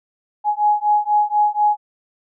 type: beating tone pair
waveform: sine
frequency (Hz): 835 / 839.1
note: G#5 / G#5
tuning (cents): +9 / +18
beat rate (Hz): 4.1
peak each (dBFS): -17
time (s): 0.44-1.77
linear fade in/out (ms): 50
effects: none